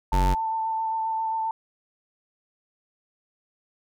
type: tone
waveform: square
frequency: 46.25 Hz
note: F#1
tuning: in tune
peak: -20 dBFS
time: 0.12-0.35 s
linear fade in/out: 20 ms
type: tone with vibrato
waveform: sine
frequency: 890 Hz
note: A5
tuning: 20 cents sharp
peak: -24 dBFS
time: 0.12-1.51 s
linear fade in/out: 2 ms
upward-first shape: sine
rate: 7.5 Hz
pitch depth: 14 cents each way
effects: none